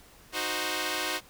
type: chord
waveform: 5% pulse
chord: C diminished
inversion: first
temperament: equal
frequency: 311.1 / 370 / 523.3 Hz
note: Eb4 / Gb4 / C5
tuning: 0 / 0 / 0 cents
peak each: -22 dBFS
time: 0.32-1.21 s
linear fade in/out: 50 ms
effects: pink hiss -55 dBFS RMS until 1.29 s